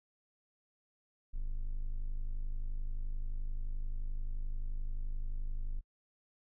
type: tone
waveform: triangle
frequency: 25.75 Hz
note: G#0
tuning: 14 cents flat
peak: -31 dBFS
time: 1.33-5.81 s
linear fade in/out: 20 ms
effects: noise-tail reverb RT60 0.1 s tail -26 dB re dry